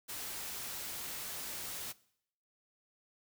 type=noise; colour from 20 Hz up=white; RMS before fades=-42 dBFS; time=0.08-1.93 s; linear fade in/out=20 ms; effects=noise-tail reverb RT60 0.7 s tail -21 dB re dry